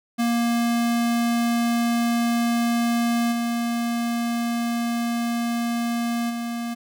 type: tone with level steps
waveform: square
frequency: 235.1 Hz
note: A#3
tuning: 15 cents sharp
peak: -20 / -23 / -27 dBFS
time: 0.18-6.75 s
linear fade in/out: 20 ms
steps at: 3.31 / 6.29 s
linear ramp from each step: 20 ms
effects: none